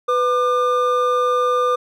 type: tone pair together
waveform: triangle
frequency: 497.6 / 1200 Hz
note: B4 / D6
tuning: +13 / +37 cents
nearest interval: octave + minor third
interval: 1524 cents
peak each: -16 dBFS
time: 0.08-1.76 s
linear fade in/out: 10 ms
effects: none